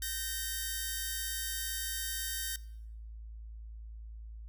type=tone pair together; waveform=5% pulse; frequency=1551.3 / 1846 Hz; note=G6 / A#6; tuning=-19 / -17 cents; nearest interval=minor third; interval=302 cents; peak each=-27 dBFS; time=0.02-2.56 s; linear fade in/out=2 ms; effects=noise-tail reverb RT60 0.8 s tail -22 dB re dry + added 55 Hz sine -43 dBFS peak until 4.48 s